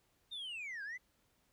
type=linear two-way sweep; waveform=sine; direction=down then up; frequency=3700 to 1568 to 2068 Hz; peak=-39 dBFS; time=0.31-0.98 s; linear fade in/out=20 ms; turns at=0.83 s; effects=tanh soft clip ceiling -40 dBFS + pink hiss -75 dBFS RMS until 1.52 s